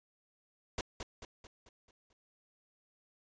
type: noise with echo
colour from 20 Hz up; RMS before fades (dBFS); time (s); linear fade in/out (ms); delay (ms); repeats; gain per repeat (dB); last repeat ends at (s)
pink; -36; 0.78-0.81; 2; 220; 6; -6; 2.13
effects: resampled to 16000 Hz